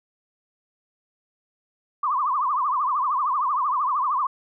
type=tone with vibrato; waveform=sine; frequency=1099 Hz; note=C#6; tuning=15 cents flat; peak=-20 dBFS; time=2.03-4.27 s; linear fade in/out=5 ms; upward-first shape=triangle; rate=13 Hz; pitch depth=220 cents each way; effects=none